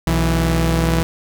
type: tone pair together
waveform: sawtooth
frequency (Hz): 61.74 / 164.45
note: B1 / E3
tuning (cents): 0 / -4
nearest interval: octave + perfect fourth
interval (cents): 1696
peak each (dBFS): -14 / -13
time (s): 0.07-1.03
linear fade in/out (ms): 0
effects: none